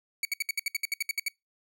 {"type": "tone bursts", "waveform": "sawtooth", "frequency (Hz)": 2251, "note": "C#7", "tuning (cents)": 26, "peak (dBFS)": -23, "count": 13, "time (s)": [0.23, 1.283], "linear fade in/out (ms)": 2, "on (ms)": 21, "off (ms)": 65, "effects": ["noise-tail reverb RT60 0.2 s tail -26 dB re dry"]}